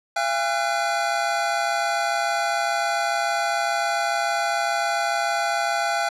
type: tone cluster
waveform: square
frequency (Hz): 682 / 809 / 1366 / 1491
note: F5 / G#5 / F6 / F#6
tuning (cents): -41 / -46 / -39 / +13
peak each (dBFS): -26 / -26 / -31 / -29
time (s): 0.16-6.09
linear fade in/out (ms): 5
effects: low-pass 8000 Hz 12 dB/octave